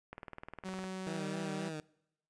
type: click train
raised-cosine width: 0.5 ms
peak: -29 dBFS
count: 15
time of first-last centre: 0.13-0.841 s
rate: 19.7 Hz
type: tone with pitch glide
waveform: sawtooth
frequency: 187.9 to 192.96 Hz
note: F#3 to G3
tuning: +27 to -27 cents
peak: -35 dBFS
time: 0.64-1.7 s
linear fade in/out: 20 ms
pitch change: +46 cents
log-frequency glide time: 1.1-1.24 s
type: tone with vibrato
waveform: 15% pulse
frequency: 157.7 Hz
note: D#3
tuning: 24 cents sharp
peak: -33 dBFS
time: 1.07-1.8 s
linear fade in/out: 0 ms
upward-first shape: sine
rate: 3.8 Hz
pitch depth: 56 cents each way
effects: noise-tail reverb RT60 0.8 s tail -24 dB re dry + resampled to 22050 Hz